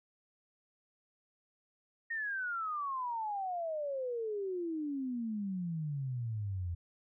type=exponential sweep; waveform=sine; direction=down; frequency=1865 to 83.6 Hz; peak=-34 dBFS; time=2.1-6.75 s; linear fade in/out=10 ms; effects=none